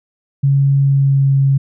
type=tone with pitch glide; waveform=sine; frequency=138.59 to 136.92 Hz; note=C#3 to C#3; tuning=0 to -21 cents; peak=-9 dBFS; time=0.43-1.58 s; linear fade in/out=10 ms; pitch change=-21 cents; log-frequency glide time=0.78-1.35 s; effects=none